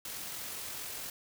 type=noise with amplitude modulation; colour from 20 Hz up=white; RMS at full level=-40 dBFS; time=0.05-1.1 s; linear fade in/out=2 ms; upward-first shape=sine; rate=44.6 Hz; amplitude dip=25%; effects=none